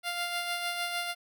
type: tone with tremolo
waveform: 10% pulse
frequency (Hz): 698.5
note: F5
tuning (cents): 0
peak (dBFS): -21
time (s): 0.03-1.15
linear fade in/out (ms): 50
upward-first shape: sine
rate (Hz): 6.6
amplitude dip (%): 40
effects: none